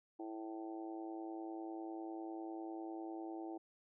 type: harmonic tone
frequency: 110 Hz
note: A2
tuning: in tune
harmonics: 3 / 4 / 5 / 6 / 7 / 8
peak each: -44 / -56 / -57 / -56 / -51 / -59 dBFS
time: 0.19-3.58 s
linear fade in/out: 10 ms
effects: none